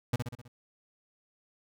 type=tone with echo; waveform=35% pulse; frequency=120.8 Hz; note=B2; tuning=38 cents flat; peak=-23 dBFS; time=0.13-0.16 s; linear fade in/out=5 ms; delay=64 ms; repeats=5; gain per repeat=-5 dB; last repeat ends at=0.48 s; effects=none